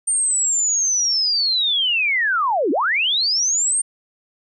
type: linear two-way sweep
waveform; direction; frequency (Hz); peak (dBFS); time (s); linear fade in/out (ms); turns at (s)
sine; down then up; 8870 to 253.9 to 8870; -16; 0.07-3.82; 10; 2.71
effects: none